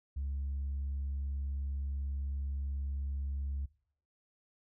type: tone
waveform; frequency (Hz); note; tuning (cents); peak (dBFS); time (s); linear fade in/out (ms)
sine; 69.3; C#2; 0; -32; 0.16-3.66; 10
effects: noise-tail reverb RT60 0.6 s tail -22 dB re dry + tanh soft clip ceiling -31 dBFS